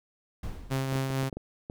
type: noise with exponential decay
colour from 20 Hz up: brown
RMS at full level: -31 dBFS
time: 0.43-1.12 s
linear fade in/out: 5 ms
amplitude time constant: 150 ms
type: tone with tremolo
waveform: sawtooth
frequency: 133.7 Hz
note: C3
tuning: 38 cents sharp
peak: -22 dBFS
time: 0.7-1.3 s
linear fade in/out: 20 ms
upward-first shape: triangle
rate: 4.5 Hz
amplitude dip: 40%
type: clicks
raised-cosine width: 2 ms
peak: -24 dBFS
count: 7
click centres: 0.926 / 0.957 / 1.104 / 1.231 / 1.328 / 1.37 / 1.699 s
effects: none